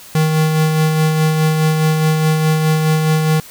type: tone with tremolo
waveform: square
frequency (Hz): 156.7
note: D#3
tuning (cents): +13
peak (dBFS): -11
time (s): 0.15-3.4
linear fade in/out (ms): 2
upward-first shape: sine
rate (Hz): 4.8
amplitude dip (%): 35
effects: white hiss -38 dBFS RMS until 3.5 s